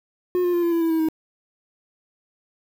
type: tone with pitch steps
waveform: triangle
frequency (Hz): 359.8 / 353.4 / 347.1 / 341 / 334.9 / 329 / 323.1 / 317.4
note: F#4 / F4 / F4 / F4 / E4 / E4 / E4 / D#4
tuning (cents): -48 / +21 / -11 / -41 / +27 / -3 / -35 / +35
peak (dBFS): -16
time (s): 0.35-1.086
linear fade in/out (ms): 0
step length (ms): 92
effects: 7-bit